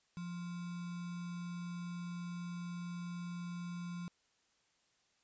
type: tone with sample-and-hold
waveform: sine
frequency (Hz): 174.61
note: F3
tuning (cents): 0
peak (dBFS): -40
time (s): 0.17-4.08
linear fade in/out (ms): 0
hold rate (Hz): 1225
effects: white hiss -75 dBFS RMS until 5.23 s + resampled to 16000 Hz